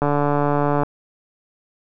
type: click train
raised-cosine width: 1 ms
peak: -6 dBFS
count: 119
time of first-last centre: 0.02-0.834 s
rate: 145 Hz
effects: none